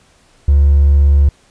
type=tone with hard clipping; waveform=triangle; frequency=71 Hz; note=C#2; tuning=42 cents sharp; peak=-6 dBFS; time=0.48-1.29 s; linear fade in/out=5 ms; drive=3 dB; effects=pink hiss -51 dBFS RMS until 1.5 s + resampled to 22050 Hz